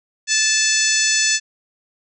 harmonic tone, 874 Hz, A5, 12 cents flat, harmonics 2 / 3 / 4 / 5 / 6 / 7 / 8 / 9, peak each -22 / -23 / -26 / -24 / -23 / -21 / -23 / -26 dBFS, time 0.27-1.4 s, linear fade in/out 50 ms, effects none

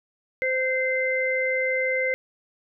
harmonic tone, 518 Hz, C5, 17 cents flat, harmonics 1 / 3 / 4, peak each -25 / -34 / -24 dBFS, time 0.42-2.14 s, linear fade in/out 0 ms, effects none

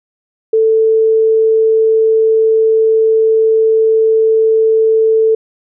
sine tone, 443 Hz, A4, 12 cents sharp, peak -7 dBFS, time 0.53-5.35 s, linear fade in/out 5 ms, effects none

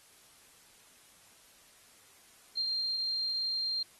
sine tone, 4186 Hz, C8, in tune, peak -30 dBFS, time 2.57-3.83 s, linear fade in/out 5 ms, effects white hiss -60 dBFS RMS until 3.99 s + AAC 32 kbps

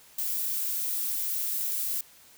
violet noise, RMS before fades -30 dBFS, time 0.18-2.01 s, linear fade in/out 5 ms, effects white hiss -55 dBFS RMS until 2.37 s

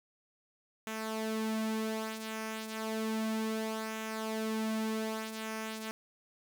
sawtooth tone with flanger, 220 Hz, A3, in tune, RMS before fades -36 dBFS, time 0.87-5.91 s, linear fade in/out 0 ms, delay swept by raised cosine 0.21 to 4.81 ms, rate 0.32 Hz, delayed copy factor -0.55, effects 10-bit

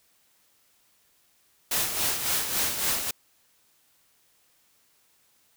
white noise with tremolo, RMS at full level -25 dBFS, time 1.71-3.11 s, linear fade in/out 5 ms, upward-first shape sine, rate 3.6 Hz, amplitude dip 55%, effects white hiss -65 dBFS RMS until 5.56 s

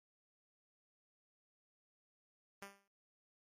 5% pulse tone with exponential decay, 198.6 Hz, G3, 23 cents sharp, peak -34 dBFS, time 2.62-2.88 s, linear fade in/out 2 ms, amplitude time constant 55 ms, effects MP3 64 kbps

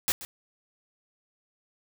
white noise with echo, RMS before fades -25 dBFS, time 0.08-0.12 s, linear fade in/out 0 ms, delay 130 ms, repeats 1, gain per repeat -15 dB, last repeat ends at 0.25 s, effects none

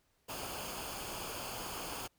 pink noise with comb filter, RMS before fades -42 dBFS, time 0.28-2.08 s, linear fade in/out 20 ms, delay 0.52 ms, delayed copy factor -0.6, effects pink hiss -75 dBFS RMS until 2.18 s

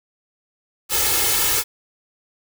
white noise with comb filter, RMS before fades -19 dBFS, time 0.89-1.64 s, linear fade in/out 50 ms, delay 2.3 ms, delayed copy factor +0.95, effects none

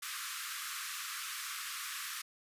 pink high-pass noise, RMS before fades -41 dBFS, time 0.02-2.22 s, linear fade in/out 10 ms, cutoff 1100 Hz, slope 96 dB/octave, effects resampled to 32000 Hz

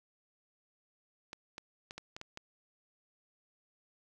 clicks, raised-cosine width 0.2 ms, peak -26 dBFS, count 7, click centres 1.331 / 1.581 / 1.909 / 1.98 / 2.165 / 2.214 / 2.374 s, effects none

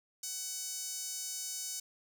sawtooth tone with high-pass filter, 750 Hz, F#5, 23 cents sharp, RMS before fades -40 dBFS, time 0.23-1.8 s, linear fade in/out 5 ms, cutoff 6200 Hz, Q 2.3, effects none

